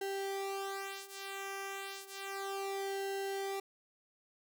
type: tone with flanger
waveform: sawtooth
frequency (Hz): 392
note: G4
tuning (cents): 0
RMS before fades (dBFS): -40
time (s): 0.01-3.6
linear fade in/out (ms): 5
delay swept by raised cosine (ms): 1.7 to 2.8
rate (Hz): 0.32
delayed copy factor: -0.8
effects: none